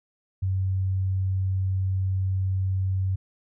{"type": "tone", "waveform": "sine", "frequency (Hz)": 94.8, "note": "F#2", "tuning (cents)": 43, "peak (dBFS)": -22, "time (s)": [0.42, 3.16], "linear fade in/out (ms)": 10, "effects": []}